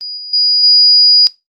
sine tone with level steps, 4900 Hz, D#8, 27 cents flat, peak -22 / -25 / -9 / -5 dBFS, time 0.01-1.27 s, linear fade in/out 0 ms, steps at 0.17 / 0.33 / 0.63 s, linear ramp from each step 5 ms, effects noise-tail reverb RT60 0.2 s tail -18 dB re dry + Opus 32 kbps

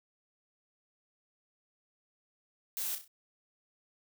blue noise with echo, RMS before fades -36 dBFS, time 2.77-2.95 s, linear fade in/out 0 ms, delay 32 ms, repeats 4, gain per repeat -7 dB, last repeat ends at 3.078 s, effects none

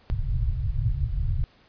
pink low-pass noise, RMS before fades -25 dBFS, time 0.1-1.44 s, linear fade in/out 0 ms, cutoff 140 Hz, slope 96 dB/octave, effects pink hiss -58 dBFS RMS until 1.68 s + resampled to 11025 Hz

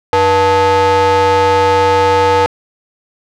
square ring-modulated tone, 196.6 Hz, G3, 5 cents sharp, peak -6 dBFS, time 0.13-2.46 s, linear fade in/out 0 ms, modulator 681 Hz, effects low-pass 5000 Hz 12 dB/octave + 8-bit

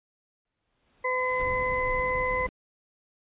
pink noise with exponential growth, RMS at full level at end -46 dBFS, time 0.45-1.42 s, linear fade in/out 2 ms, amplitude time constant 210 ms
harmonic tone, 508 Hz, B4, 49 cents sharp, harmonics 1 / 2 / 4, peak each -29 / -29 / -29 dBFS, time 1.04-2.47 s, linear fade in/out 10 ms
brown noise, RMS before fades -37 dBFS, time 1.4-2.49 s, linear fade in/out 0 ms
effects resampled to 8000 Hz

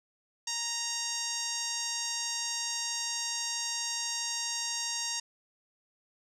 5% pulse tone with low-pass filter, 932.3 Hz, A#5, in tune, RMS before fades -34 dBFS, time 0.47-5.2 s, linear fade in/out 5 ms, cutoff 6300 Hz, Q 2.9, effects none

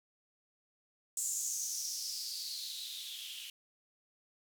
violet noise with band-pass filter sweep, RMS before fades -40 dBFS, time 1.17-3.5 s, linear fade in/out 2 ms, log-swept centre 7500 to 2900 Hz, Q 6.1, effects none

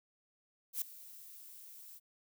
violet noise with ADSR envelope, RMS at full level -34 dBFS, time 0.73-2 s, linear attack 87 ms, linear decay 3 ms, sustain -19 dB, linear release 33 ms, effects none

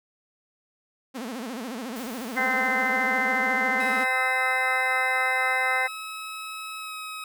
sawtooth tone with vibrato, 240.8 Hz, B3, 44 cents flat, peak -28 dBFS, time 1.14-4.05 s, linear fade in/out 20 ms, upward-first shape sine, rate 14 Hz, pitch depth 200 cents each way
white noise with exponential decay, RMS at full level -43 dBFS, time 1.96-5.87 s, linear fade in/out 2 ms, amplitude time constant 850 ms
harmonic tone, 258.4 Hz, C4, 21 cents flat, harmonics 2 / 3 / 4 / 5 / 6 / 7 / 8, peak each -34 / -29 / -33 / -35 / -29 / -32 / -25 dBFS, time 2.36-5.88 s, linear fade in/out 20 ms
20% pulse tone with pitch glide, 1288 to 1271.7 Hz, E6 to D#6, -41 to +37 cents, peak -29 dBFS, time 3.8-7.24 s, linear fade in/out 2 ms, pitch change -22 cents, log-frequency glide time 6.78-6.93 s
effects none

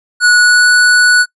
square tone with pitch glide, 1465 to 1475.2 Hz, F#6 to F#6, -18 to -6 cents, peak -6 dBFS, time 0.2-1.26 s, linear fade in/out 50 ms, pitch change +12 cents, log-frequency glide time 0.39-0.69 s, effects noise-tail reverb RT60 0.1 s tail -23 dB re dry + resampled to 24000 Hz

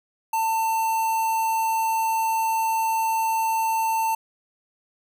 square tone with notch filter, 895 Hz, A5, 29 cents sharp, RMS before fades -23 dBFS, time 0.33-4.15 s, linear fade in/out 5 ms, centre 3900 Hz, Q 0.85, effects none

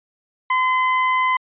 30% pulse tone, 1024 Hz, C6, 38 cents flat, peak -13 dBFS, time 0.5-1.37 s, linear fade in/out 5 ms, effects resampled to 8000 Hz

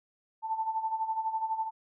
sine tone with tremolo, 886 Hz, A5, 12 cents sharp, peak -26 dBFS, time 0.42-1.71 s, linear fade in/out 50 ms, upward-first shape sine, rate 12 Hz, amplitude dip 70%, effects none

